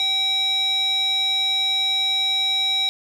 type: tone with band-pass filter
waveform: square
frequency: 770 Hz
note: G5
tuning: 31 cents flat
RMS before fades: -21 dBFS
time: 0-2.89 s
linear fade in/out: 0 ms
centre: 3700 Hz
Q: 6.6
effects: 9-bit